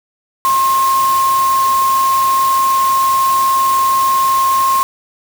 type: tone in noise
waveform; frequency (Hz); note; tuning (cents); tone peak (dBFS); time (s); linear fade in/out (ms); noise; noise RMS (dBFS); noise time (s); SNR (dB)
sine; 1068; C6; +35; -10; 0.45-4.83; 0; white; -24; 0.45-4.83; +11
effects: none